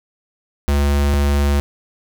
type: tone pair in turn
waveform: square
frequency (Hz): 71.3 / 71.3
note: C#2 / C#2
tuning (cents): +49 / +49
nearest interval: unison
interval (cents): 0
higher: neither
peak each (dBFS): -14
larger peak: neither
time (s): 0.68-1.14 / 1.14-1.6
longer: neither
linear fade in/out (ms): 0
effects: none